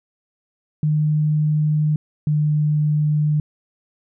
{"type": "tone pair in turn", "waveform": "sine", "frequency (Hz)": [152.1, 150.61], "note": ["D#3", "D3"], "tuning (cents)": [-39, 44], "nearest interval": "unison", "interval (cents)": 17, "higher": "first", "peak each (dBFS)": -15, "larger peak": "neither", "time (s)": [[0.83, 1.96], [2.27, 3.4]], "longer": "neither", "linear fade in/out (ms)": 2, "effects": []}